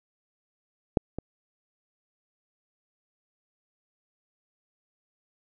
clicks, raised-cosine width 2 ms, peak -6 / -19 dBFS, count 2, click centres 0.972 / 1.186 s, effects none

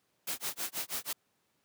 white noise with tremolo, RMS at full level -34 dBFS, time 0.27-1.13 s, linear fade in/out 5 ms, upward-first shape sine, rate 6.2 Hz, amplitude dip 100%, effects pink hiss -75 dBFS RMS until 1.64 s + high-pass 150 Hz 12 dB/octave

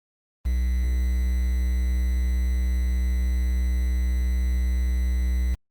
triangle tone with quantisation, 61.74 Hz, B1, in tune, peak -18 dBFS, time 0.45-5.55 s, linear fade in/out 10 ms, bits 7, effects Opus 24 kbps

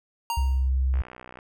square tone with exponential decay, 932.3 Hz, A#5, in tune, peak -24 dBFS, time 0.3-0.69 s, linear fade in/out 1 ms, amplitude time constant 84 ms
sine tone, 65.41 Hz, C2, in tune, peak -20 dBFS, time 0.37-1.02 s, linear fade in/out 5 ms
click train, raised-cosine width 0.5 ms, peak -27 dBFS, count 29, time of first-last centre 0.94-1.389 s, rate 62.4 Hz
effects none

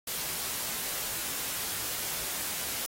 white noise with comb filter, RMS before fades -34 dBFS, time 0.07-2.86 s, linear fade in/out 5 ms, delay 18 ms, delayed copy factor +0.5, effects AAC 48 kbps

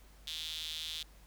sawtooth tone with high-pass filter, 158.1 Hz, D#3, 28 cents sharp, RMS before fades -41 dBFS, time 0.27-1.03 s, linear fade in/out 5 ms, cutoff 3500 Hz, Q 5.7, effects added 50 Hz sine -56 dBFS peak until 1.26 s + pink hiss -63 dBFS RMS until 1.26 s

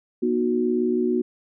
sine tone cluster, 241 / 307.8 / 366.1 Hz, B3 / D#4 / F#4, -42 / -19 / -18 cents, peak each -23 / -28 / -22 dBFS, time 0.22-1.22 s, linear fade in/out 10 ms, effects none

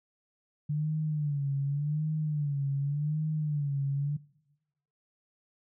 sine tone with vibrato, 146.83 Hz, D3, in tune, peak -27 dBFS, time 0.69-4.17 s, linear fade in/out 10 ms, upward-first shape sine, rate 0.87 Hz, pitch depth 100 cents each way, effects noise-tail reverb RT60 1.0 s tail -22 dB re dry

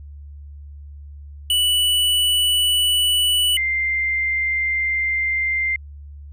square / sine tone pair in turn, 2960 / 2093 Hz, F#7 / C7, 0 / 0 cents, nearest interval tritone, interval 600 cents, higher first, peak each -16 / -18 dBFS, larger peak first, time 1.5-3.57 / 3.57-5.76 s, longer second, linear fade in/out 2 ms, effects added 72 Hz sine -35 dBFS peak until 6.32 s

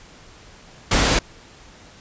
pink noise, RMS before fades -17 dBFS, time 0.91-1.19 s, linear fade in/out 5 ms, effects pink hiss -46 dBFS RMS until 2 s + resampled to 16000 Hz

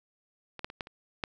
clicks, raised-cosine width 0.3 ms, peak -25 / -17 / -27 / -18 / -30 / -15 dBFS, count 6, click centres 0.593 / 0.645 / 0.701 / 0.808 / 0.871 / 1.238 s, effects none

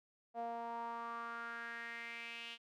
sawtooth tone with band-pass filter sweep, 233.1 Hz, A#3, in tune, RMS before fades -45 dBFS, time 0.34-2.58 s, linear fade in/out 50 ms, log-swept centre 680 to 3000 Hz, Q 4.8, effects none

